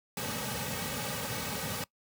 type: noise with comb filter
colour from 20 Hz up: pink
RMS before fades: -35 dBFS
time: 0.17-1.84 s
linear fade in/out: 2 ms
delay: 2.9 ms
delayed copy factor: -0.85
effects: noise-tail reverb RT60 0.1 s tail -22 dB re dry + high-pass 100 Hz 12 dB/octave